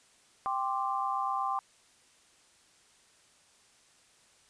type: chord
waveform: sine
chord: G suspended fourth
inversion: none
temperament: equal with one note detuned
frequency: 787.6 / 1046.5 / 1174.7 Hz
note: G5 / C6 / D6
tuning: +8 / 0 / 0 cents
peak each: -33 / -33 / -34 dBFS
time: 0.46-1.59 s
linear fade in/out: 0 ms
effects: white hiss -63 dBFS RMS until 4.49 s + resampled to 22050 Hz